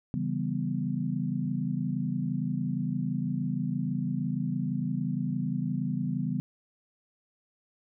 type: chord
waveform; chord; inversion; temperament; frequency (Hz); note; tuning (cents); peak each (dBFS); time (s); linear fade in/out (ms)
sine; C# half-diminished seventh; none; equal; 138.59 / 164.81 / 196 / 246.9; C#3 / E3 / G3 / B3; 0 / 0 / 0 / 0; -33; 0.14-6.4; 0
effects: none